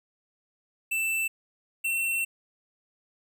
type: tone pair in turn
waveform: square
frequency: 2659 / 2707 Hz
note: E7 / E7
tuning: +14 / +45 cents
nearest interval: unison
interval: 31 cents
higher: second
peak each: -26 dBFS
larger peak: neither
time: 0.91-1.28 / 1.84-2.25 s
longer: second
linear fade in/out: 10 ms
effects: 11-bit